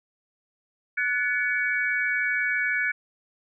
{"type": "tone cluster", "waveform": "sine", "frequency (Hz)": [1481, 1721, 2253], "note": ["F#6", "A6", "C#7"], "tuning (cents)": [1, -39, 28], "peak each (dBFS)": -27, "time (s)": [0.97, 2.92], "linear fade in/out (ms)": 10, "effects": []}